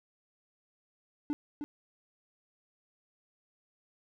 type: tone with echo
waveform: triangle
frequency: 293.7 Hz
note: D4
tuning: in tune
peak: -27 dBFS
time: 1.3-1.33 s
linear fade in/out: 0 ms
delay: 310 ms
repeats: 1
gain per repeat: -6 dB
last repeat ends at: 1.64 s
effects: none